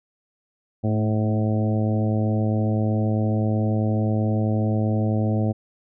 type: harmonic tone with a mistuned harmonic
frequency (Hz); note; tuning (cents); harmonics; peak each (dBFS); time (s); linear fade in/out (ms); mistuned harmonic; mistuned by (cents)
107.7; A2; -37; 1 / 2 / 3 / 4 / 5 / 6 / 7; -21 / -24 / -30 / -34 / -32 / -34 / -36; 0.83-5.53; 20; 2; +24
effects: none